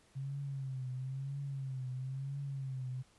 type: tone with vibrato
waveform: sine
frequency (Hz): 133.9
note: C3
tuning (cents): +40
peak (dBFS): -37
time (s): 0.15-3.03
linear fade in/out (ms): 20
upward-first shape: triangle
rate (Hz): 1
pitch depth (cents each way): 96
effects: pink hiss -67 dBFS RMS until 3.18 s + resampled to 24000 Hz